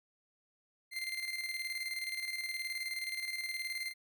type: tone with tremolo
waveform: 30% pulse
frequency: 2088 Hz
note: C7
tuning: 4 cents flat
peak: -32 dBFS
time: 0.91-3.94 s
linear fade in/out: 50 ms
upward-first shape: square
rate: 19 Hz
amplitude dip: 50%
effects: none